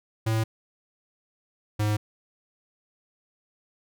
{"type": "tone pair in turn", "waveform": "square", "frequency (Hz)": [111.3, 105.6], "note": ["A2", "G#2"], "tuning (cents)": [20, 29], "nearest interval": "minor second", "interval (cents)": 91, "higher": "first", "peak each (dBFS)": -23, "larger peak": "neither", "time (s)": [[0.26, 0.44], [1.79, 1.97]], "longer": "neither", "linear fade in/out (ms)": 10, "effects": []}